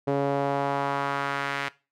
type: tone with band-pass filter sweep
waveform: sawtooth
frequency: 140 Hz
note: C#3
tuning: 18 cents sharp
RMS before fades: -27 dBFS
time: 0.07-1.69 s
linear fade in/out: 10 ms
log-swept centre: 470 to 2000 Hz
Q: 1.5
effects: noise-tail reverb RT60 0.3 s tail -19 dB re dry